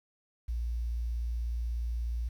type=tone with quantisation; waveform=sine; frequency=58.27 Hz; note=A#1; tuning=in tune; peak=-30 dBFS; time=0.48-2.29 s; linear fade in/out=10 ms; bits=10; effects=none